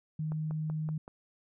sine tone, 155.56 Hz, D#3, in tune, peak -31 dBFS, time 0.19-0.98 s, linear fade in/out 5 ms
click train, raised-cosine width 1 ms, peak -31 dBFS, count 5, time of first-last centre 0.32-1.079 s, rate 5.27 Hz
effects none

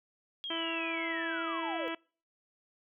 sine linear sweep, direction down, 3300 to 466.2 Hz, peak -36 dBFS, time 0.44-1.88 s, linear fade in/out 0 ms
harmonic tone, 329.6 Hz, E4, in tune, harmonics 1 / 2 / 3 / 4 / 5 / 6 / 7 / 8 / 9 / 10, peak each -38 / -41 / -43 / -44 / -45 / -46 / -46 / -47 / -48 / -48 dBFS, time 0.5-1.95 s, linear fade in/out 5 ms
effects noise-tail reverb RT60 0.4 s tail -25 dB re dry

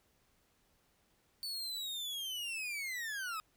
40% pulse linear sweep, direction down, 4510 to 1244.5 Hz, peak -37 dBFS, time 1.43-3.4 s, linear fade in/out 0 ms, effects pink hiss -73 dBFS RMS until 3.56 s

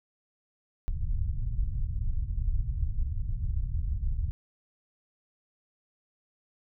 pink low-pass noise, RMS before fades -29 dBFS, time 0.88-4.31 s, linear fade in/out 0 ms, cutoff 100 Hz, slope 24 dB/octave, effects none

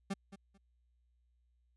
40% pulse tone with echo, 196 Hz, G3, in tune, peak -33 dBFS, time 0.1-0.14 s, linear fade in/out 10 ms, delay 220 ms, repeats 2, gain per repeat -14 dB, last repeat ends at 0.58 s, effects added 60 Hz sine -70 dBFS peak until 1.76 s + resampled to 24000 Hz

